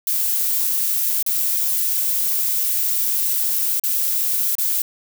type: noise with dropouts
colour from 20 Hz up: violet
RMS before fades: -20 dBFS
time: 0.07-4.82 s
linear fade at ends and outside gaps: 2 ms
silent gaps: 1.227-1.263 / 3.797-3.836 / 4.553-4.583 s
effects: none